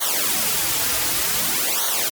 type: noise with flanger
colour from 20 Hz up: white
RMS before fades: -21 dBFS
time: 0-2.1 s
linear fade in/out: 20 ms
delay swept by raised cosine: 0.39 to 5.39 ms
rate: 0.54 Hz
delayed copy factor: -1
effects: MP3 96 kbps